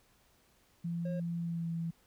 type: tone with pitch glide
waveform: sine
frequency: 170 to 166.41 Hz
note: F3 to E3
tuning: -46 to +17 cents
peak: -33 dBFS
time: 0.84-1.91 s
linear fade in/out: 10 ms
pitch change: -37 cents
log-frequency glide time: 1.38-1.7 s
type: tone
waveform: triangle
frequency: 540 Hz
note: C#5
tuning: 45 cents flat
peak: -38 dBFS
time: 1.05-1.2 s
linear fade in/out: 5 ms
effects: pink hiss -68 dBFS RMS until 2.06 s